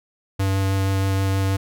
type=tone with vibrato; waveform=square; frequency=96.8 Hz; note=G2; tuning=21 cents flat; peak=-19 dBFS; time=0.39-1.57 s; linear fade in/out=10 ms; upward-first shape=sine; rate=6.3 Hz; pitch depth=9 cents each way; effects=none